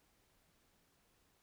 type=silence; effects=pink hiss -74 dBFS RMS until 1.42 s